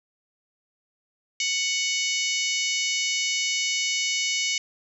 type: harmonic tone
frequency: 740 Hz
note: F#5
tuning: in tune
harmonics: 3 / 4 / 5 / 6 / 7 / 8 / 9 / 10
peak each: -28 / -29 / -35 / -34 / -33 / -31 / -34 / -38 dBFS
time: 1.4-4.58 s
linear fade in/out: 2 ms
effects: none